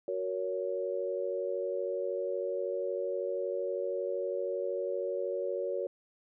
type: chord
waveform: sine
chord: F# major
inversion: none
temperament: equal with one note detuned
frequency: 370 / 466.2 / 558.9 Hz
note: F#4 / A#4 / C#5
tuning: 0 / 0 / +14 cents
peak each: -36 / -36 / -34 dBFS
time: 0.08-5.87 s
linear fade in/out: 2 ms
effects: none